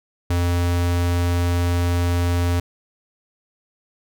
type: tone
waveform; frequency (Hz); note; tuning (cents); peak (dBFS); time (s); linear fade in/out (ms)
square; 87.3; F2; 0; -18; 0.3-2.6; 5
effects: none